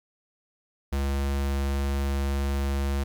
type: tone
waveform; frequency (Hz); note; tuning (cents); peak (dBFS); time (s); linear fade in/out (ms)
square; 69.3; C#2; 0; -25; 0.92-3.04; 10
effects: 11-bit